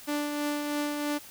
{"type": "tone with tremolo", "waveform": "sawtooth", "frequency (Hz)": 293.7, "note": "D4", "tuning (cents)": 0, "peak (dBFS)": -23, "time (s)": [0.07, 1.19], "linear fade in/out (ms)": 20, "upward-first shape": "triangle", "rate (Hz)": 3.1, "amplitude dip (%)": 40, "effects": ["white hiss -48 dBFS RMS until 1.3 s"]}